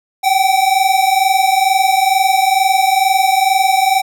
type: tone pair together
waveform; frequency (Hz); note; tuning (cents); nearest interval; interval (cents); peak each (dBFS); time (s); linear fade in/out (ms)
square; 758 / 780.2; F#5 / G5; +42 / -8; unison; 50; -14; 0.23-4.02; 20
effects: none